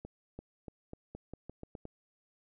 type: accelerating click train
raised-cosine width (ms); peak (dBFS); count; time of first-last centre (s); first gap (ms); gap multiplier
2; -30; 10; 0.05-1.854; 340; 0.86
effects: none